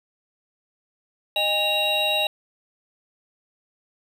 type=tone cluster; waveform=triangle; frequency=617 / 811 / 2772 / 3823 Hz; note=D#5 / G#5 / F7 / A#7; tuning=-15 / -41 / -14 / +43 cents; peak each=-25 / -27 / -23 / -22 dBFS; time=1.36-2.27 s; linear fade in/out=2 ms; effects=none